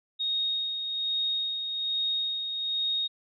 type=tone with tremolo; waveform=sine; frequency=3731 Hz; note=A#7; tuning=1 cent sharp; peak=-25 dBFS; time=0.19-3.08 s; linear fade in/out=20 ms; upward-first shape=sine; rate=1.2 Hz; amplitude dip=45%; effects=none